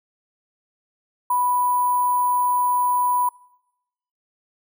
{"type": "tone with sample-and-hold", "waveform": "sine", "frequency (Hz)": 987.8, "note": "B5", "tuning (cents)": 0, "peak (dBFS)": -17, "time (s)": [1.3, 3.29], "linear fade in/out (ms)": 5, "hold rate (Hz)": 11025, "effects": ["noise-tail reverb RT60 0.9 s tail -24 dB re dry"]}